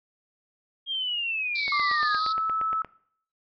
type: linear sweep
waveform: sine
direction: down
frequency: 3246 to 1568 Hz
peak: -26 dBFS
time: 0.86-2.2 s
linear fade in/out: 50 ms
type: band-pass noise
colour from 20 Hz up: white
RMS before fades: -35 dBFS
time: 1.55-2.33 s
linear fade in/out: 5 ms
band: 3800 to 4700 Hz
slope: 96 dB/octave
type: click train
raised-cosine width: 0.5 ms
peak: -22 dBFS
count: 11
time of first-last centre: 1.68-2.847 s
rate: 8.57 Hz
type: tone with pitch glide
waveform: sine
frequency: 1169 to 1304.6 Hz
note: D6 to E6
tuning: -8 to -18 cents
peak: -24 dBFS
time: 1.72-2.82 s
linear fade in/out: 2 ms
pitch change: +190 cents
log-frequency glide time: 1.86-2.35 s
effects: noise-tail reverb RT60 0.6 s tail -20 dB re dry